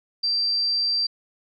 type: tone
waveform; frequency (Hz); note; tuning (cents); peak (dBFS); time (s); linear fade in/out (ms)
sine; 4699; D8; 0; -20; 0.23-1.07; 10
effects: none